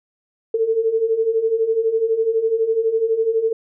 sine beating tone pair, 440 / 452 Hz, A4 / A4, 0 / +47 cents, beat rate 12 Hz, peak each -22 / -17 dBFS, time 0.54-3.53 s, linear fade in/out 5 ms, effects none

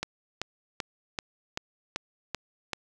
click train, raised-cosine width 0.2 ms, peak -13 dBFS, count 8, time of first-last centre 0.03-2.733 s, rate 2.59 Hz, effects 9-bit

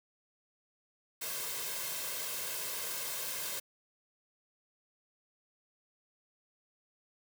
white noise with comb filter, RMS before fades -38 dBFS, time 1.21-3.6 s, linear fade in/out 10 ms, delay 1.9 ms, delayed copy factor +0.6, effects high-pass 150 Hz 12 dB/octave

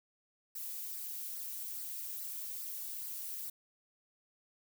violet noise with flanger, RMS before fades -42 dBFS, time 0.55-3.5 s, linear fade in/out 5 ms, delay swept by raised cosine 0.29 to 2.99 ms, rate 2.4 Hz, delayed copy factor -0.55, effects none

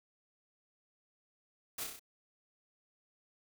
white noise with echo, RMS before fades -40 dBFS, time 1.78-1.84 s, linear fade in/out 5 ms, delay 31 ms, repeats 5, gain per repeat -3 dB, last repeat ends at 1.995 s, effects none

